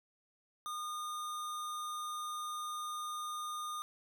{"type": "tone", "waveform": "square", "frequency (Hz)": 1220, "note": "D#6", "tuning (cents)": -34, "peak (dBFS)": -39, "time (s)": [0.66, 3.82], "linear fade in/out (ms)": 0, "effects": []}